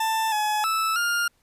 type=tone with pitch steps; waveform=40% pulse; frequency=887 / 848 / 1313 / 1408 Hz; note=A5 / G#5 / E6 / F6; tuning=+14 / +36 / -7 / +14 cents; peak=-21 dBFS; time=0-1.28 s; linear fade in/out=5 ms; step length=320 ms; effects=pink hiss -66 dBFS RMS until 1.42 s + resampled to 32000 Hz